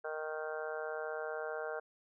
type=harmonic tone; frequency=155.56 Hz; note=D#3; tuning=in tune; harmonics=3 / 4 / 5 / 6 / 7 / 8 / 9 / 10; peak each=-41 / -42 / -46 / -54 / -51 / -55 / -46 / -47 dBFS; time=0.04-1.8 s; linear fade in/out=10 ms; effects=none